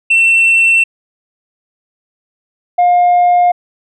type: tone pair in turn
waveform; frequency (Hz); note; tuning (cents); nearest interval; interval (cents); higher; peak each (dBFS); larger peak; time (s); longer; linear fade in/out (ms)
sine; 2695 / 709.9; E7 / F5; +38 / +28; octave + major seventh; 2310; first; -4; neither; 0.1-0.84 / 2.78-3.52; neither; 10
effects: tanh soft clip ceiling -5 dBFS